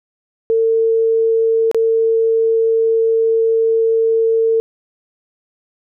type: tone with dropouts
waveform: sine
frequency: 451.2 Hz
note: A4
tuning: 44 cents sharp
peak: -11 dBFS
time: 0.5-4.6 s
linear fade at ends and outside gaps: 0 ms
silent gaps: 1.714-1.746 s
effects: none